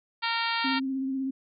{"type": "harmonic tone", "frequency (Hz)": 460.9, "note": "A#4", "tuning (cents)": -20, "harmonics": [2, 3, 4, 5, 6, 7, 8, 9, 10], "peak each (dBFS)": [-31, -33, -34, -35, -36, -36, -37, -38, -38], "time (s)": [0.22, 0.8], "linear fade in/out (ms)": 20}
{"type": "tone with vibrato", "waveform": "sine", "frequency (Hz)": 266.5, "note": "C4", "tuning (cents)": 32, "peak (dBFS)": -27, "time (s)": [0.64, 1.31], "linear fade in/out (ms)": 10, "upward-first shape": "triangle", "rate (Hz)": 16, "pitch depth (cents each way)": 30}
{"effects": []}